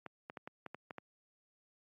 clicks, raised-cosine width 0.5 ms, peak -29 dBFS, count 8, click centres 0.063 / 0.299 / 0.372 / 0.475 / 0.663 / 0.746 / 0.908 / 0.983 s, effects high-pass 150 Hz 12 dB/octave + AAC 48 kbps

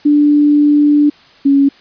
sine tone pair in turn, 293.7 / 278.3 Hz, D4 / C#4, 0 / +7 cents, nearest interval minor second, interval 93 cents, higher first, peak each -6 dBFS, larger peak neither, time 0.05-1.1 / 1.45-1.69 s, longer first, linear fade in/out 10 ms, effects white hiss -44 dBFS RMS until 1.8 s + resampled to 11025 Hz

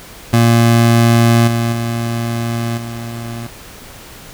25% pulse tone with level steps, 116.54 Hz, A#2, in tune, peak -4 / -10 / -13 / -20 dBFS, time 0.33-3.47 s, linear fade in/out 5 ms, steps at 1.47 / 1.72 / 2.77 s, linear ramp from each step 10 ms, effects pink hiss -36 dBFS RMS until 4.33 s

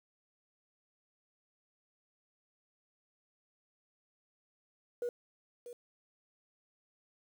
sine tone with echo, 482.4 Hz, B4, 41 cents flat, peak -31 dBFS, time 5.02-5.09 s, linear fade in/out 2 ms, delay 640 ms, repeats 1, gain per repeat -13 dB, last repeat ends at 5.73 s, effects tanh soft clip ceiling -30 dBFS + 10-bit

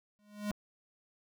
square tone with exponential growth, 207.7 Hz, G#3, in tune, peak -31 dBFS, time 0.19-0.51 s, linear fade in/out 0 ms, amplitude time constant 68 ms
click, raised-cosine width 1 ms, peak -34 dBFS, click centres 0.515 s
effects none

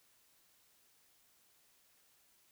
silence, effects white hiss -70 dBFS RMS until 2.51 s

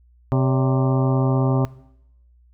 harmonic tone with a mistuned harmonic, 130.81 Hz, C3, in tune, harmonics 1 / 2 / 3 / 4 / 5 / 6 / 7 / 8 / 9, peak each -17 / -23 / -27 / -29 / -31 / -33 / -34 / -35 / -36 dBFS, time 0.32-1.65 s, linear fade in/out 0 ms, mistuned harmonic 4, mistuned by +120 cents, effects noise-tail reverb RT60 0.8 s tail -20 dB re dry + added 60 Hz sine -51 dBFS peak until 2.53 s

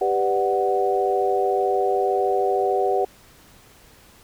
sine chord, G major seventh, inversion none, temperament equal, 392 / 493.9 / 587.3 / 740 Hz, G4 / B4 / D5 / F#5, 0 / 0 / 0 / 0 cents, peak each -22 / -25 / -28 / -22 dBFS, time 0.01-3.05 s, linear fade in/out 5 ms, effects pink hiss -51 dBFS RMS until 4.23 s

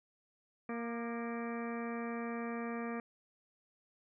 harmonic tone with a mistuned harmonic, 233.1 Hz, A#3, in tune, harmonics 1 / 2 / 3 / 4 / 5 / 6 / 7 / 8 / 9 / 10, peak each -39 / -43 / -47 / -54 / -47 / -57 / -53 / -51 / -61 / -52 dBFS, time 0.69-3 s, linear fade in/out 2 ms, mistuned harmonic 5, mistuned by +33 cents, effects none

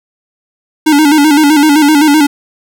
square tone with vibrato, 298.2 Hz, D4, 27 cents sharp, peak -5 dBFS, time 0.86-2.27 s, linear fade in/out 10 ms, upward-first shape square, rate 7.8 Hz, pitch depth 73 cents each way, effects none

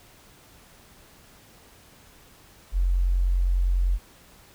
sine tone, 45 Hz, F#1, 47 cents flat, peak -19 dBFS, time 2.72-3.99 s, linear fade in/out 50 ms, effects pink hiss -53 dBFS RMS until 4.54 s

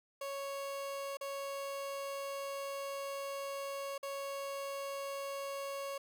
30% pulse tone with dropouts, 554 Hz, C#5, 1 cent flat, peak -36 dBFS, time 0.21-5.98 s, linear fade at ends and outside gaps 5 ms, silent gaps 1.171-1.21 / 3.98-4.029 s, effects none

